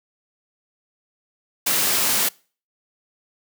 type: high-pass noise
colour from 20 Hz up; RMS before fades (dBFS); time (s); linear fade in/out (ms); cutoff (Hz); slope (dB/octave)
white; -20; 1.66-2.29; 10; 140; 12
effects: noise-tail reverb RT60 0.4 s tail -25 dB re dry